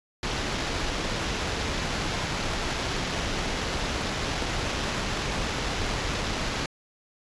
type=noise with sample-and-hold; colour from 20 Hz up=pink; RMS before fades=-29 dBFS; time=0.23-6.66 s; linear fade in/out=2 ms; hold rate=8820 Hz; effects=resampled to 22050 Hz